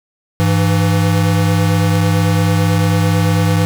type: tone pair together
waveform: square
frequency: 101 / 165.33 Hz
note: G#2 / E3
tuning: -48 / +5 cents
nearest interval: major sixth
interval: 853 cents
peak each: -14 / -15 dBFS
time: 0.4-3.65 s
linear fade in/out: 0 ms
effects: none